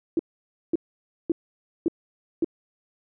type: tone bursts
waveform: sine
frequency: 332.1 Hz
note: E4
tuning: 13 cents sharp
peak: -18 dBFS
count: 5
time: 0.17-2.445 s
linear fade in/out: 2 ms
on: 23 ms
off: 540 ms
effects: none